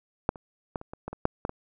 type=clicks; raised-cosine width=1 ms; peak=-8 / -28 / -16 / -27 / -24 / -20 / -23 / -7 / -14 / -20 dBFS; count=10; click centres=0.291 / 0.358 / 0.758 / 0.814 / 0.935 / 1.08 / 1.13 / 1.254 / 1.451 / 1.494 s; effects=none